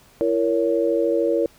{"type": "chord", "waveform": "sine", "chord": "A# diminished", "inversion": "second", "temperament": "just", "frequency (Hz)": [335.6, 466.2, 559.4], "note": ["E4", "A#4", "C#5"], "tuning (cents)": [31, 0, 16], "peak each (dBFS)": [-22, -21, -22], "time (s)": [0.21, 1.46], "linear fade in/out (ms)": 0, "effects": ["pink hiss -53 dBFS RMS until 1.58 s"]}